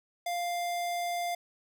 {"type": "tone", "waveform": "square", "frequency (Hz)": 698.5, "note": "F5", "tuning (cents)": 0, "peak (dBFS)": -31, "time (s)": [0.26, 1.35], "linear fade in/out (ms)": 5, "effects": []}